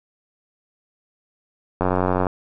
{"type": "click train", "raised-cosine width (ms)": 1, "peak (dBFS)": -6, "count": 43, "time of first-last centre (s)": [1.81, 2.268], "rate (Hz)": 91.7, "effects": []}